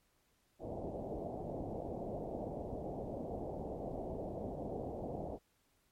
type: low-pass noise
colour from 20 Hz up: white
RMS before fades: -42 dBFS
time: 0.59-5.39 s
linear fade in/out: 50 ms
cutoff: 730 Hz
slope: 48 dB/octave
effects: pink hiss -75 dBFS RMS until 5.91 s + MP3 64 kbps